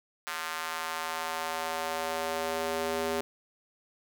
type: tone with high-pass filter sweep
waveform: square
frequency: 81.1 Hz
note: E2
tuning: 28 cents flat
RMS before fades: -33 dBFS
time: 0.27-3.21 s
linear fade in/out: 0 ms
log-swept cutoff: 1300 to 390 Hz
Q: 1.5
effects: none